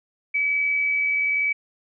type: tone with amplitude modulation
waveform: sine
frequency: 2287 Hz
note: D7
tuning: 47 cents flat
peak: -18 dBFS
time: 0.34-1.53 s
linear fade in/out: 10 ms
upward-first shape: sine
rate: 80.8 Hz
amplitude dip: 30%
effects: none